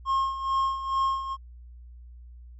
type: tone with tremolo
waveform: triangle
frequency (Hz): 1075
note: C6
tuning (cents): +47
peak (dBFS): -19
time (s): 0.05-1.37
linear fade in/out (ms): 50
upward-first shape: sine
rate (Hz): 2.3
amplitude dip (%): 70
effects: added 60 Hz sine -43 dBFS peak until 2.59 s + MP3 32 kbps